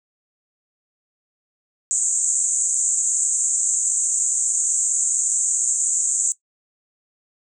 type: band-pass noise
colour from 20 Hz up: white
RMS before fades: -21 dBFS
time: 1.91-6.32 s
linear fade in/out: 0 ms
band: 6700 to 8200 Hz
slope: 96 dB/octave
effects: noise-tail reverb RT60 0.1 s tail -17 dB re dry